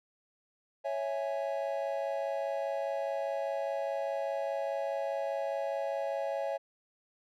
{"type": "chord", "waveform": "triangle", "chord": "C# minor", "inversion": "none", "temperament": "equal", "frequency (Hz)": [554.4, 659.3, 830.6], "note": ["C#5", "E5", "G#5"], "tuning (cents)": [0, 0, 0], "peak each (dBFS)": [-32, -34, -37], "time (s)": [0.84, 6.58], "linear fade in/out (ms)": 20, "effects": []}